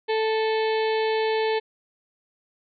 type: harmonic tone with a mistuned harmonic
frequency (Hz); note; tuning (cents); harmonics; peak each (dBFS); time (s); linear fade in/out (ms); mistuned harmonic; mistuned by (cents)
440; A4; 0; 1 / 2 / 4 / 5 / 6 / 7 / 8 / 9 / 10; -22 / -28 / -34 / -36 / -38 / -39 / -40 / -41 / -42; 0.08-1.6; 20; 6; -23
effects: none